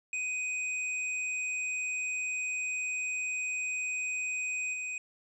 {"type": "tone with level steps", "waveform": "square", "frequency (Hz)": 2501, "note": "D#7", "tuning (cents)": 8, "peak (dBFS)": [-32, -35], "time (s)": [0.13, 4.98], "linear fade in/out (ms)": 2, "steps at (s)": 4.73, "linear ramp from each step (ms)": 10, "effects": ["resampled to 22050 Hz"]}